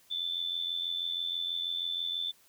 sine tone with amplitude modulation, 3518 Hz, A7, 1 cent flat, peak -28 dBFS, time 0.1-2.32 s, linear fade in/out 20 ms, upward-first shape sine, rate 86.2 Hz, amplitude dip 65%, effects white hiss -63 dBFS RMS until 2.48 s

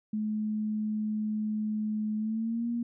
sine tone with pitch glide, 214 to 236.1 Hz, A3 to A#3, -48 to +22 cents, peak -28 dBFS, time 0.13-2.83 s, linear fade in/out 5 ms, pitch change +170 cents, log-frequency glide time 2.17-2.68 s, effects none

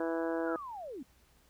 harmonic tone, 164.81 Hz, E3, in tune, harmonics 2 / 3 / 4 / 5 / 6 / 7 / 8 / 9 / 10, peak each -34 / -36 / -38 / -46 / -44 / -52 / -50 / -47 / -48 dBFS, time 0-0.56 s, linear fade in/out 2 ms
sine linear sweep, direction down, 1500 to 232 Hz, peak -40 dBFS, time 0.45-1.03 s, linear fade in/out 5 ms
effects added 60 Hz sine -67 dBFS peak until 1.49 s + pink hiss -67 dBFS RMS until 1.49 s

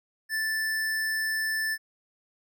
square tone, 1760 Hz, A6, in tune, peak -27 dBFS, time 0.29-1.78 s, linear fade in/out 50 ms, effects none

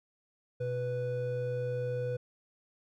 triangle tone pair together, 124.3 / 494.3 Hz, B2 / B4, +12 / +1 cents, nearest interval 2 octaves, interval 2389 cents, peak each -33 / -31 dBFS, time 0.6-2.17 s, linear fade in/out 10 ms, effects none

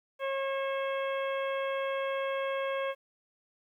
harmonic tone with a mistuned harmonic, 543 Hz, C#5, 36 cents flat, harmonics 1 / 2 / 3 / 4 / 5 / 6, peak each -31 / -37 / -41 / -43 / -45 / -47 dBFS, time 0.19-2.95 s, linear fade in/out 50 ms, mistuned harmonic 5, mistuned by -49 cents, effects 11-bit

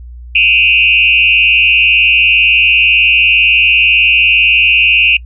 sine tone with frequency modulation, 2637 Hz, E7, in tune, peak -5 dBFS, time 0.35-5.17 s, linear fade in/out 5 ms, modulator 118 Hz, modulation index 1.8, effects noise-tail reverb RT60 0.1 s tail -26 dB re dry + added 60 Hz sine -27 dBFS peak until 5.25 s

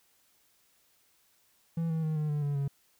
triangle tone with pitch steps, 165.7 / 161.08 / 156.58 / 152.21 / 147.96 / 143.83 / 139.82 Hz, E3 / E3 / D#3 / D#3 / D3 / D3 / C#3, +9 / -40 / +11 / -38 / +13 / -36 / +15 cents, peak -26 dBFS, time 1.77-2.68 s, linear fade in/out 5 ms, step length 130 ms, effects white hiss -68 dBFS RMS until 2.99 s

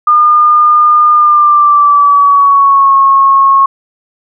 sine tone with pitch glide, 1212 to 1092.3 Hz, D#6 to C#6, -46 to -26 cents, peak -3 dBFS, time 0.07-3.66 s, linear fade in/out 5 ms, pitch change -180 cents, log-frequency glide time 1.13-2.95 s, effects none

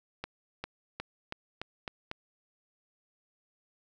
accelerating click train, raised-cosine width 0.3 ms, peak -20 dBFS, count 7, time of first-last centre 0.24-2.114 s, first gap 400 ms, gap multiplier 0.9, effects none

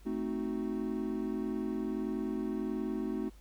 triangle chord, A diminished seventh, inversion none, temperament equal, 220 / 261.6 / 311.1 / 370 Hz, A3 / C4 / Eb4 / Gb4, 0 / 0 / 0 / 0 cents, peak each -35 / -36 / -36 / -37 dBFS, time 0.05-3.3 s, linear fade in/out 20 ms, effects added 50 Hz sine -52 dBFS peak until 3.4 s + pink hiss -64 dBFS RMS until 3.4 s

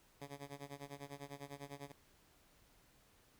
10% pulse tone with tremolo, 141.3 Hz, C#3, 34 cents sharp, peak -37 dBFS, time 0.21-1.92 s, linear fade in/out 5 ms, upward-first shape sine, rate 10 Hz, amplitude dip 90%, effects pink hiss -69 dBFS RMS until 3.39 s

